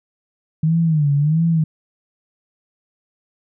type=tone with vibrato; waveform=sine; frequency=154 Hz; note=D#3; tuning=17 cents flat; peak=-13 dBFS; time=0.63-1.64 s; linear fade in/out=5 ms; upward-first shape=sine; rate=1.5 Hz; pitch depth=140 cents each way; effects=none